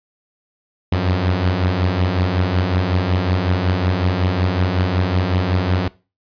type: beating tone pair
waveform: sawtooth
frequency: 87.31 / 92.71 Hz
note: F2 / F#2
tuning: 0 / +4 cents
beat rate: 5.4 Hz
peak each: -17 / -13 dBFS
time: 0.92-5.88 s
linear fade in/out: 5 ms
effects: noise-tail reverb RT60 0.3 s tail -20 dB re dry + resampled to 11025 Hz